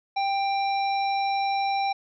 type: harmonic tone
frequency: 789 Hz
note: G5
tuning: 11 cents sharp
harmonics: 1 / 3 / 5 / 7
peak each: -23 / -33 / -37 / -40 dBFS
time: 0.16-1.93 s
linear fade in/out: 10 ms
effects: none